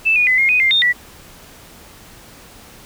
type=tone with pitch steps; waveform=sine; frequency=2639 / 2455 / 2020 / 2135 / 2492 / 2103 / 3654 / 1951 Hz; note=E7 / D#7 / B6 / C7 / D#7 / C7 / A#7 / B6; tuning=+1 / -24 / +39 / +34 / +2 / +8 / -35 / -22 cents; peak=-11 dBFS; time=0.05-0.93 s; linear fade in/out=20 ms; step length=110 ms; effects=pink hiss -42 dBFS RMS until 2.85 s